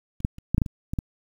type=clicks; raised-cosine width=5 ms; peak=-27 / -9 / -28 / -9 / -7 / -8 / -20 / -16 / -13 dBFS; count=9; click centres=0.204 / 0.249 / 0.384 / 0.546 / 0.581 / 0.618 / 0.662 / 0.935 / 0.988 s; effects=8-bit